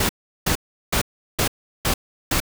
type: noise bursts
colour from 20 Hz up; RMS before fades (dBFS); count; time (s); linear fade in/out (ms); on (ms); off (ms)
pink; -20; 6; 0-2.402; 5; 92; 370
effects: none